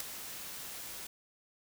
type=noise with ADSR envelope; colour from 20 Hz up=white; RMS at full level=-31 dBFS; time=0-1.07 s; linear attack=4 ms; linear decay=4 ms; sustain=-13 dB; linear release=5 ms; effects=none